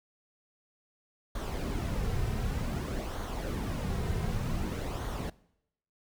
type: noise with flanger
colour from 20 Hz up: brown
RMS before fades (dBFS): -33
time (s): 1.35-5.3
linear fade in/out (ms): 5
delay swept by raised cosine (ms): 0.39 to 3.59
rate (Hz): 0.54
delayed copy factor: -0.5
effects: noise-tail reverb RT60 0.8 s tail -22 dB re dry